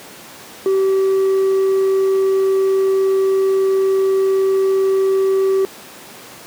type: tone with hard clipping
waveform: triangle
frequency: 385.3 Hz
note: G4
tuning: 30 cents flat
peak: -11 dBFS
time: 0.66-5.65 s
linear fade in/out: 0 ms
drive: 1 dB
effects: pink hiss -37 dBFS RMS until 6.46 s + high-pass 200 Hz 12 dB/octave